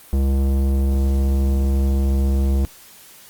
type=tone with tanh clipping; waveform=sine; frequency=67.8 Hz; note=C#2; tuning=38 cents flat; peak=-17 dBFS; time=0.13-2.65 s; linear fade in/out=0 ms; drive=16 dB; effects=white hiss -45 dBFS RMS until 3.29 s + Opus 32 kbps